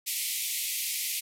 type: band-pass noise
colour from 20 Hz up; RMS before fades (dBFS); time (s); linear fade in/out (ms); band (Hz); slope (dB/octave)
white; -32; 0.06-1.21; 20; 2000 to 15000; 96
effects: none